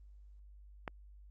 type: click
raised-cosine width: 0.5 ms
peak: -23 dBFS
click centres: 0.878 s
effects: added 50 Hz sine -53 dBFS peak until 1.3 s + Opus 32 kbps